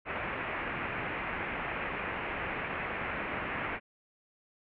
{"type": "low-pass noise", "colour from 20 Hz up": "white", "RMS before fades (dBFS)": -36, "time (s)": [0.05, 3.8], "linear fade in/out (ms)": 50, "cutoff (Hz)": 2500, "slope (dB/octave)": 48, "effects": []}